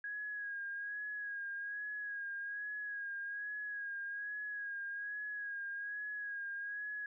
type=tone with vibrato; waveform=sine; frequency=1650 Hz; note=G#6; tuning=12 cents flat; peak=-39 dBFS; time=0.04-7.06 s; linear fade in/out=2 ms; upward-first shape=sine; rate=1.2 Hz; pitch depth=40 cents each way; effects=none